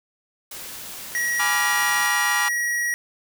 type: noise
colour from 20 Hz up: white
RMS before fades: -36 dBFS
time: 0.51-2.07 s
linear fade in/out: 5 ms
type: tone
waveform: square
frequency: 1909 Hz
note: A#6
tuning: 41 cents sharp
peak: -22 dBFS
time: 1.15-2.94 s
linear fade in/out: 0 ms
type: chord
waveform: sawtooth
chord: G# diminished seventh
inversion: none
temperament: equal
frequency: 830.6 / 987.8 / 1174.7 / 1396.9 Hz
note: G#5 / B5 / D6 / F6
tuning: 0 / 0 / 0 / 0 cents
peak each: -24 dBFS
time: 1.39-2.49 s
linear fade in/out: 10 ms
effects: none